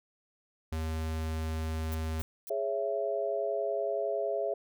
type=tone; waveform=square; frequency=79.7 Hz; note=D#2; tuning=42 cents sharp; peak=-32 dBFS; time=0.72-2.22 s; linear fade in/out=5 ms
type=noise bursts; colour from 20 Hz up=violet; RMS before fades=-43 dBFS; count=3; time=1.92-2.495 s; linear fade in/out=0 ms; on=25 ms; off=250 ms
type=chord; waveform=sine; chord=C# minor; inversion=second; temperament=just; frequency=415.8 / 554.4 / 665.2 Hz; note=G#4 / C#5 / E5; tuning=+2 / 0 / +16 cents; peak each=-34 / -34 / -32 dBFS; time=2.5-4.54 s; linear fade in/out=5 ms
effects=none